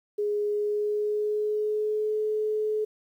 sine tone with pitch glide, 415.3 to 428.7 Hz, G#4 to A4, 0 to -45 cents, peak -24 dBFS, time 0.18-2.85 s, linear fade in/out 10 ms, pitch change +55 cents, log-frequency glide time 0.46-2.18 s, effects 10-bit

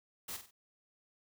white noise with echo, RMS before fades -42 dBFS, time 0.28-0.37 s, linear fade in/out 10 ms, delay 47 ms, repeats 3, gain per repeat -8 dB, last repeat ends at 0.511 s, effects none

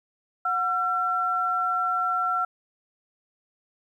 sine tone pair together, 731 / 1353.9 Hz, F#5 / E6, -21 / +46 cents, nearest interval major seventh, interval 1067 cents, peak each -29 / -23 dBFS, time 0.45-2.45 s, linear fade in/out 5 ms, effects 10-bit

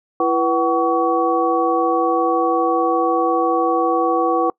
sine tone cluster, 334.3 / 488.9 / 755 / 1128 Hz, E4 / B4 / F#5 / C#6, +24 / -18 / +35 / +30 cents, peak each -20 dBFS, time 0.2-4.5 s, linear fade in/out 2 ms, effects noise-tail reverb RT60 0.1 s tail -25 dB re dry

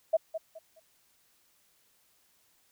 sine tone with echo, 645 Hz, E5, 38 cents flat, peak -20 dBFS, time 0.13-0.17 s, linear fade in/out 10 ms, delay 210 ms, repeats 3, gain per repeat -11 dB, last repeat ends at 0.8 s, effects white hiss -68 dBFS RMS until 2.71 s

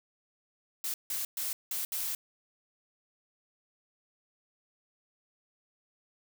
blue noise bursts at uneven times, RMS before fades -34 dBFS, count 5, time 0.84-0.94 / 1.1-1.25 / 1.37-1.53 / 1.71-1.85 / 1.92-2.15 s, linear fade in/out 2 ms, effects none

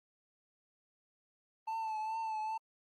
triangle tone with vibrato, 880 Hz, A5, in tune, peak -33 dBFS, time 1.67-2.58 s, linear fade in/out 10 ms, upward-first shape triangle, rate 2.4 Hz, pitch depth 44 cents each way, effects Opus 24 kbps

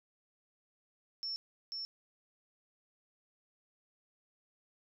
sine tone with echo, 5400 Hz, E8, 41 cents sharp, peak -36 dBFS, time 1.23-1.36 s, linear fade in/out 0 ms, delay 490 ms, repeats 1, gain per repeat -2 dB, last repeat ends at 1.85 s, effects none

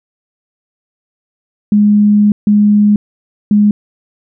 sine tone bursts at uneven times, 207.7 Hz, G#3, in tune, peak -5 dBFS, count 3, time 1.72-2.32 / 2.47-2.96 / 3.51-3.71 s, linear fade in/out 2 ms, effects none

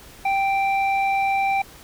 square tone with low-pass filter, 784 Hz, G5, in tune, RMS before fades -21 dBFS, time 0.25-1.62 s, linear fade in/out 5 ms, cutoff 1900 Hz, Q 6.5, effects pink hiss -45 dBFS RMS until 1.83 s

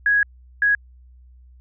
sine tone bursts at uneven times, 1661.2 Hz, G#6, in tune, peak -14 dBFS, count 2, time 0.06-0.23 / 0.62-0.75 s, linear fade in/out 2 ms, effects added 62 Hz sine -45 dBFS peak until 1.6 s

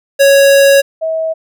square / sine tone pair in turn, 554.4 / 643.7 Hz, C#5 / E5, 0 / -41 cents, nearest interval minor third, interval 259 cents, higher second, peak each -5 / -13 dBFS, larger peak first, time 0.19-0.82 / 1.01-1.34 s, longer first, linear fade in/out 20 ms, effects none

